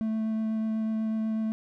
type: tone with vibrato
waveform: triangle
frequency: 220 Hz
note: A3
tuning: in tune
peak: -24 dBFS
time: 0.01-1.52 s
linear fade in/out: 0 ms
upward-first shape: triangle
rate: 8.1 Hz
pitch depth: 10 cents each way
effects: none